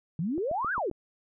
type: exponential two-way sweep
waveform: sine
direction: up then down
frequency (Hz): 149.5 to 1670 to 316.5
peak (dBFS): -27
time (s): 0.19-0.9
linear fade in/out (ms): 2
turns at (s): 0.73
type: click train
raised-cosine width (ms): 2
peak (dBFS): -27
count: 5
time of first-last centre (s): 0.38-0.913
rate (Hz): 7.5
effects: none